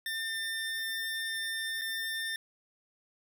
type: tone with dropouts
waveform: 25% pulse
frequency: 1799 Hz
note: A6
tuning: 38 cents sharp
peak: -29 dBFS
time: 0.06-2.36 s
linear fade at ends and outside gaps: 2 ms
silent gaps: 1.813-1.817 s
effects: none